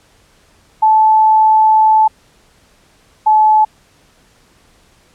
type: tone pair in turn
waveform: sine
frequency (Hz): 871 / 862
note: A5 / A5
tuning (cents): -18 / -36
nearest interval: unison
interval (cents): 18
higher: first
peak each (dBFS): -6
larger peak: neither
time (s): 0.82-2.08 / 3.26-3.65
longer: first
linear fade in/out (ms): 10
effects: pink hiss -51 dBFS RMS until 5.14 s + low-pass 10000 Hz 12 dB/octave